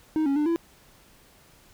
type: tone with pitch steps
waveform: triangle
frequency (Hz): 312.5 / 277.2 / 298.2 / 335.1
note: D#4 / C#4 / D4 / E4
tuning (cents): +8 / 0 / +27 / +29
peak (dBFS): -19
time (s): 0.16-0.56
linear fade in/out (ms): 0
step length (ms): 100
effects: pink hiss -56 dBFS RMS until 1.73 s